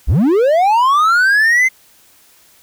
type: linear sweep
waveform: triangle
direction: up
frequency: 36.71 to 2094 Hz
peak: -7 dBFS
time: 0.07-1.69 s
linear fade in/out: 20 ms
effects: white hiss -49 dBFS RMS until 2.62 s